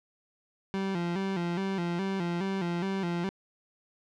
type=tone with vibrato; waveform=30% pulse; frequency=182.8 Hz; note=F#3; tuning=21 cents flat; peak=-26 dBFS; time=0.74-3.29 s; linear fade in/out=0 ms; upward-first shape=square; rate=2.4 Hz; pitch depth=100 cents each way; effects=low-pass 4000 Hz 12 dB/octave + 11-bit